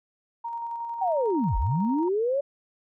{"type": "tone with tremolo", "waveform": "sine", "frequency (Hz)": 932.3, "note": "A#5", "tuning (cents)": 0, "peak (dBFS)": -29, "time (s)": [0.44, 2.09], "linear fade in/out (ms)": 10, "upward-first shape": "square", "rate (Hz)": 11, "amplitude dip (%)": 25}
{"type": "linear two-way sweep", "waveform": "sine", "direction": "down then up", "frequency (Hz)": [791, 38.74, 576], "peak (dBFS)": -22, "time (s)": [1.01, 2.41], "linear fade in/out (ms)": 10, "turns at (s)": 1.57}
{"effects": []}